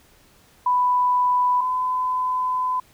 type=tone pair in turn; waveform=sine; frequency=992 / 1011.1 Hz; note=B5 / B5; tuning=+7 / +40 cents; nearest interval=unison; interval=33 cents; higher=second; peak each=-16 / -20 dBFS; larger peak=first; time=0.66-1.61 / 1.61-2.8 s; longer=second; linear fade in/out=5 ms; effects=pink hiss -55 dBFS RMS until 2.93 s